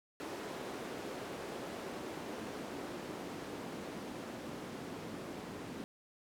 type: noise with band-pass filter sweep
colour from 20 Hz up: white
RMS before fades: -44 dBFS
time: 0.2-5.84 s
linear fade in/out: 0 ms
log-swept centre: 370 to 230 Hz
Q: 1.1
effects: none